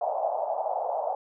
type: band-pass noise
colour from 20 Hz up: pink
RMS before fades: -29 dBFS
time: 0.01-1.15 s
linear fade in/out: 2 ms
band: 620 to 810 Hz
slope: 48 dB/octave
effects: none